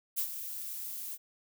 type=noise with ADSR envelope; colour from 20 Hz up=violet; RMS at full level=-30 dBFS; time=0.16-1.18 s; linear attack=28 ms; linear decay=80 ms; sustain=-10 dB; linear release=43 ms; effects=none